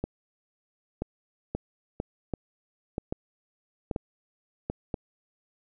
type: two click trains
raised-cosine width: 2 ms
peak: -16 / -16 dBFS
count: 6 / 5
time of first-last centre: 0.04-4.942 / 1.55-4.7 s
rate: 1.02 / 1.27 Hz
effects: none